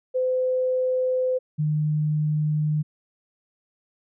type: tone pair in turn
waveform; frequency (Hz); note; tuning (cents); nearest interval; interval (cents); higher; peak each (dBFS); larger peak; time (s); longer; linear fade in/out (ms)
sine; 511 / 151.92; C5 / D#3; -41 / -41; octave + major sixth; 2100; first; -20; neither; 0.14-1.39 / 1.58-2.83; neither; 20
effects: none